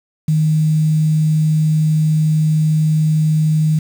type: tone with quantisation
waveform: sine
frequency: 155.56 Hz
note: D#3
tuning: in tune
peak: -11 dBFS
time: 0.28-3.79 s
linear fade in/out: 5 ms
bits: 6
effects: none